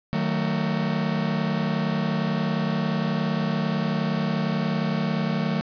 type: chord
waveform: 45% pulse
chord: D# diminished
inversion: none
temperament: just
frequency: 155.56 / 186.68 / 224 Hz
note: D#3 / F#3 / A3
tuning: 0 / +16 / +31 cents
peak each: -27 dBFS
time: 0.13-5.61 s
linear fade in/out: 0 ms
effects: resampled to 11025 Hz + 9-bit